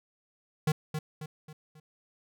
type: tone with echo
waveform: square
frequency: 154.1 Hz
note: D#3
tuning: 16 cents flat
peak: -24 dBFS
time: 0.67-0.72 s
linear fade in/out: 5 ms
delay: 270 ms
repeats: 4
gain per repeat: -7 dB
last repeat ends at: 1.8 s
effects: none